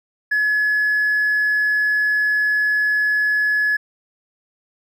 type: tone with hard clipping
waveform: triangle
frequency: 1700 Hz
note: G#6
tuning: 40 cents sharp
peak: -15 dBFS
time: 0.31-3.77 s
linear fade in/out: 10 ms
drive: 2 dB
effects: none